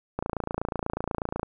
click train, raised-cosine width 1 ms, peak -14 dBFS, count 36, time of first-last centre 0.19-1.431 s, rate 28.2 Hz, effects none

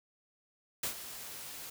white noise with ADSR envelope, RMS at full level -33 dBFS, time 0.83-1.7 s, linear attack 5 ms, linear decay 98 ms, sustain -12 dB, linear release 6 ms, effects none

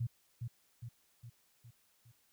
sine tone with echo, 118.1 Hz, A#2, 23 cents sharp, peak -32 dBFS, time 0-0.07 s, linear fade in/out 10 ms, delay 410 ms, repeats 5, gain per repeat -5 dB, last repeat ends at 2.12 s, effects white hiss -72 dBFS RMS until 2.32 s

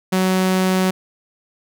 sawtooth tone, 186.7 Hz, F#3, 16 cents sharp, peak -11 dBFS, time 0.12-0.91 s, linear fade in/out 10 ms, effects none

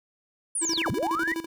sine linear two-way sweep, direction down then up, 10100 to 77.78 to 2011 Hz, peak -25 dBFS, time 0.55-1.34 s, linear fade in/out 5 ms, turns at 0.9 s
square tone with tremolo, 329.6 Hz, E4, in tune, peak -28 dBFS, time 0.61-1.46 s, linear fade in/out 20 ms, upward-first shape square, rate 12 Hz, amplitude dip 80%
clicks, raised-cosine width 2 ms, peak -35 dBFS, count 10, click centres 0.73 / 0.767 / 0.868 / 0.935 / 0.995 / 1.03 / 1.168 / 1.224 / 1.275 / 1.322 s
effects none

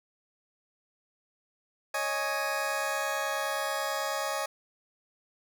20% pulse chord, C# suspended second, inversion none, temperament just, 554.4 / 623.7 / 831.5 Hz, C#5 / D#5 / G#5, 0 / +4 / +2 cents, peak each -29 dBFS, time 1.94-4.46 s, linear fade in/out 5 ms, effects none

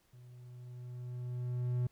triangle tone with level ramp, 123.47 Hz, B2, in tune, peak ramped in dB -51 to -27 dBFS, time 0.13-1.87 s, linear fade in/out 5 ms, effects pink hiss -72 dBFS RMS until 1.91 s

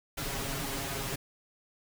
pink noise with comb filter, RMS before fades -35 dBFS, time 0.17-1.16 s, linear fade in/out 10 ms, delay 7.3 ms, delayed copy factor +1, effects none

